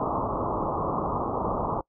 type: low-pass noise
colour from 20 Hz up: white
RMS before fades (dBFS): -28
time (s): 0-1.81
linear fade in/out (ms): 2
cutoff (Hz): 1200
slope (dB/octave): 96
effects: noise-tail reverb RT60 0.1 s tail -24 dB re dry